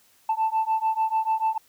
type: beating tone pair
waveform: sine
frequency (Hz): 880 / 886.8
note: A5 / A5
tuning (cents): 0 / +13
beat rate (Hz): 6.8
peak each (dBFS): -23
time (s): 0.29-1.58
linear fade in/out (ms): 5
effects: tanh soft clip ceiling -17 dBFS + white hiss -60 dBFS RMS until 1.68 s